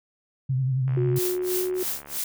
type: tone with vibrato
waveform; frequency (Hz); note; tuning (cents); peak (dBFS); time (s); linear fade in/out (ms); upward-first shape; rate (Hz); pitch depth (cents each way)
sine; 130.81; C3; 0; -21; 0.49-1.19; 10; triangle; 11; 67
type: click train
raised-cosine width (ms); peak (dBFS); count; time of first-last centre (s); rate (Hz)
0.5; -28; 94; 0.88-2.17; 72.1
type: tone with pitch glide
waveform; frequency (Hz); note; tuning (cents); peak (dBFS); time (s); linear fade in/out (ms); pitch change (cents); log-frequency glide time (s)
sine; 362.7 to 367.3; F#4 to F#4; -34 to -13; -24; 0.97-1.83; 2; +21; 1.27-1.71
type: noise with tremolo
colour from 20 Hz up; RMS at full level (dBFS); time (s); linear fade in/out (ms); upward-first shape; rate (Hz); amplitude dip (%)
blue; -28; 1.16-2.24; 2; sine; 3.1; 100
effects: none